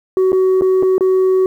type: tone with dropouts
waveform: sine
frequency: 375.4 Hz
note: F#4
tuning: 25 cents sharp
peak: -7 dBFS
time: 0.17-1.46 s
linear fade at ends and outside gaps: 1 ms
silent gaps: 0.32-0.329 / 0.611-0.62 / 0.826-0.831 / 0.981-1.008 s
effects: tanh soft clip ceiling -9 dBFS + 8-bit